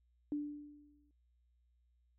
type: tone with exponential decay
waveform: sine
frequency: 293.7 Hz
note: D4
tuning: in tune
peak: -33 dBFS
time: 0.32-1.11 s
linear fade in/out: 1 ms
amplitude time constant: 170 ms
effects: added 60 Hz sine -70 dBFS peak until 2.18 s